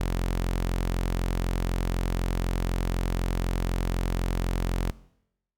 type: tone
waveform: sawtooth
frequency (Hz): 44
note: F1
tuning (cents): +14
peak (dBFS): -21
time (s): 0-4.91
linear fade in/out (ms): 10
effects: noise-tail reverb RT60 0.8 s tail -20 dB re dry